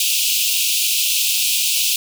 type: high-pass noise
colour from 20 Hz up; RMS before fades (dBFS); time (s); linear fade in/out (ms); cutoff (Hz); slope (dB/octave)
pink; -18; 0-1.96; 2; 2500; 96
effects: none